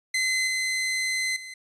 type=tone with level steps; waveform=sawtooth; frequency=2050 Hz; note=C7; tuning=36 cents flat; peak=-19 / -21 / -34 dBFS; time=0.14-1.54 s; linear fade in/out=5 ms; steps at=0.47 / 1.36 s; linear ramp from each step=5 ms; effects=resampled to 22050 Hz